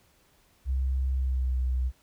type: tone with pitch glide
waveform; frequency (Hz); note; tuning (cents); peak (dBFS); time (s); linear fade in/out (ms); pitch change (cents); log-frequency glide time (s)
sine; 65.6 to 63.4; C2 to B1; +5 to +46; -24; 0.65-1.92; 50; -59; 1.13-1.58
effects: pink hiss -64 dBFS RMS until 2.02 s